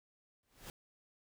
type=noise with exponential growth; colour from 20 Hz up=pink; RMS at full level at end=-45 dBFS; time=0.43-0.7 s; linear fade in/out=1 ms; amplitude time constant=57 ms; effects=none